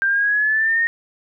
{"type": "exponential sweep", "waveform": "sine", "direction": "up", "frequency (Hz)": [1573, 1860], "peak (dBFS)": -15, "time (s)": [0.02, 0.87], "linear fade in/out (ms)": 0, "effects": []}